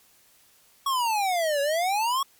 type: exponential two-way sweep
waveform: square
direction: down then up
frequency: 1122 to 554.4 to 1122 Hz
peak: -23 dBFS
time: 0.86-2.23 s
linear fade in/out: 5 ms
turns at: 1.61 s
effects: white hiss -59 dBFS RMS until 2.39 s + MP3 96 kbps